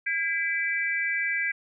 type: tone cluster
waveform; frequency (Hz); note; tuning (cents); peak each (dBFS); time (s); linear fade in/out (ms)
sine; 1623 / 1999 / 2323; G#6 / B6 / D7; -40 / +20 / -20; -29; 0.06-1.52; 10
effects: none